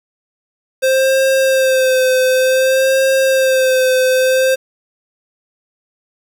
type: tone with vibrato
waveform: square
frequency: 523.3 Hz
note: C5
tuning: in tune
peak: -11 dBFS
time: 0.82-4.56 s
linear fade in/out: 20 ms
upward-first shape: sine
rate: 0.55 Hz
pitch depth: 31 cents each way
effects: 7-bit